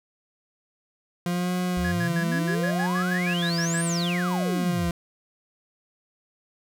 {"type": "tone with vibrato", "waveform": "40% pulse", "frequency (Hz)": 174.2, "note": "F3", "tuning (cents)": -4, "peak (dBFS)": -23, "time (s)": [1.26, 4.91], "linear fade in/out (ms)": 2, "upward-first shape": "sine", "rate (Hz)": 0.71, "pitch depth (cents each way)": 64}
{"type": "exponential two-way sweep", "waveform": "sine", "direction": "up then down", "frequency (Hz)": [64, 9400, 64], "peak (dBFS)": -29, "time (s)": [1.77, 4.9], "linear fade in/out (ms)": 0, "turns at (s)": 3.84}
{"type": "tone bursts", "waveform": "triangle", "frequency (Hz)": 1677, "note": "G#6", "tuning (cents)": 16, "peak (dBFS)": -27, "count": 13, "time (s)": [1.84, 3.817], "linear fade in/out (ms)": 10, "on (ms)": 81, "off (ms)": 77}
{"effects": []}